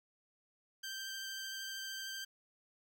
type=tone with vibrato; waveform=15% pulse; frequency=1568 Hz; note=G6; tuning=in tune; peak=-35 dBFS; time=0.83-2.25 s; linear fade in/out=10 ms; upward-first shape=triangle; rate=13 Hz; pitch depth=16 cents each way; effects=none